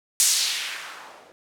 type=noise with low-pass filter sweep; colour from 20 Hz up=violet; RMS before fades=-26 dBFS; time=0.2-1.32 s; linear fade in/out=0 ms; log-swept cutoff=8000 to 470 Hz; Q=1.4; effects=none